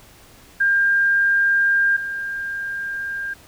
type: tone pair in turn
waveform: sine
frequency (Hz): 1601 / 1601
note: G6 / G6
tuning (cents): +36 / +36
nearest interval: unison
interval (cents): 0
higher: neither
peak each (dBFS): -14 / -24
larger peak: first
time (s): 0.6-1.97 / 1.97-3.34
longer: neither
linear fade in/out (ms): 10
effects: pink hiss -48 dBFS RMS until 3.47 s